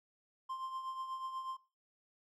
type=tone with tremolo; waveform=triangle; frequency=1050 Hz; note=C6; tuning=6 cents sharp; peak=-35 dBFS; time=0.49-1.57 s; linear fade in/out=10 ms; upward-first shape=triangle; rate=8.2 Hz; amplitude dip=60%; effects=noise-tail reverb RT60 0.4 s tail -21 dB re dry